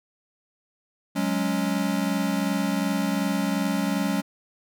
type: chord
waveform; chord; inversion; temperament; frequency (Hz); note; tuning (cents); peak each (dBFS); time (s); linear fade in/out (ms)
square; F# suspended second; none; equal; 185 / 207.7 / 277.2; F#3 / G#3 / C#4; 0 / 0 / 0; -28; 1.15-4.22; 20
effects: none